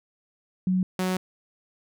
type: tone pair in turn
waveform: sine / sawtooth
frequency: 185 / 185 Hz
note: F#3 / F#3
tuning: 0 / 0 cents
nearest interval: unison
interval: 0 cents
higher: neither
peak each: -20 dBFS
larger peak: neither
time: 0.67-0.83 / 0.99-1.17 s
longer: second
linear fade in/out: 2 ms
effects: none